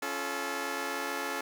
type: chord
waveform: 10% pulse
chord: Db augmented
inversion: none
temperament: just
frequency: 277.2 / 346.5 / 433.1 Hz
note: Db4 / F4 / A4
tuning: 0 / -14 / -27 cents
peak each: -29 / -31 / -28 dBFS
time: 0.02-1.41 s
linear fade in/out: 5 ms
effects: none